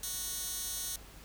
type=tone with high-pass filter; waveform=15% pulse; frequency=370 Hz; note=F#4; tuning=in tune; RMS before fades=-38 dBFS; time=0.03-0.96 s; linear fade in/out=2 ms; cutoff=6200 Hz; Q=0.82; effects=added 50 Hz sine -53 dBFS peak until 1.24 s + pink hiss -54 dBFS RMS until 1.24 s